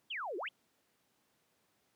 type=exponential two-way sweep; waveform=sine; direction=down then up; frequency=3450 to 329.6 to 3450 Hz; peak=-37 dBFS; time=0.1-0.49 s; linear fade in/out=10 ms; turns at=0.37 s; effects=pink hiss -75 dBFS RMS until 1.95 s + high-pass 150 Hz 12 dB/octave